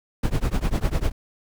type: noise with tremolo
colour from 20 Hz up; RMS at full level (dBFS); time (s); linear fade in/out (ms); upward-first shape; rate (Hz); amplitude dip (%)
brown; -18; 0.23-1.12; 5; triangle; 10; 100
effects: none